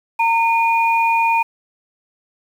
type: tone pair together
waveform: sine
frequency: 915.8 / 2445 Hz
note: A#5 / D#7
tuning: -31 / -31 cents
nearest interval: octave + perfect fourth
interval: 1700 cents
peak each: -14 / -19 dBFS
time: 0.19-1.43 s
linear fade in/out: 10 ms
effects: 7-bit